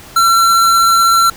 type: tone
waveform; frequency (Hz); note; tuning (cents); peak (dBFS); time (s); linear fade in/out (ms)
square; 1354; E6; +46; -8; 0.16-1.3; 5
effects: pink hiss -36 dBFS RMS until 1.36 s